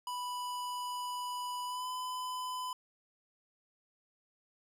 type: tone with pitch glide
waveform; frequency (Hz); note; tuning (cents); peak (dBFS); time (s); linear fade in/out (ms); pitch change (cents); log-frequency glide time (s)
square; 987.8 to 1007.4; B5 to B5; 0 to +34; -37; 0.07-2.73; 2; +34; 1.65-1.87
effects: resampled to 32000 Hz